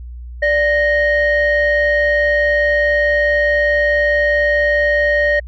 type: tone pair together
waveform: sine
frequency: 587.3 / 1864.7 Hz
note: D5 / A#6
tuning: 0 / 0 cents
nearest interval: octave + minor sixth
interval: 2000 cents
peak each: -13 dBFS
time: 0.42-5.4 s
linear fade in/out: 10 ms
effects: tanh soft clip ceiling -7 dBFS + added 60 Hz sine -28 dBFS peak until 5.47 s